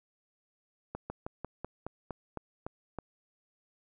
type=slowing click train; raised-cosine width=1 ms; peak=-23 dBFS; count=10; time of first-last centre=0.95-2.987 s; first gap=150 ms; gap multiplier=1.1; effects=none